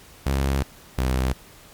sawtooth tone pair in turn, 68 / 64.34 Hz, C#2 / C2, -33 / -28 cents, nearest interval minor second, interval 95 cents, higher first, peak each -16 dBFS, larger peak neither, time 0.26-0.63 / 0.98-1.33 s, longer first, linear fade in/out 5 ms, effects pink hiss -48 dBFS RMS until 1.73 s + MP3 96 kbps

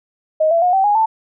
sine tone with pitch steps, 626 / 670.9 / 719.1 / 770.7 / 826 / 885.3 Hz, D#5 / E5 / F#5 / G5 / G#5 / A5, +10 / +30 / -50 / -30 / -10 / +10 cents, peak -11 dBFS, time 0.4-1.06 s, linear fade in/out 10 ms, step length 110 ms, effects none

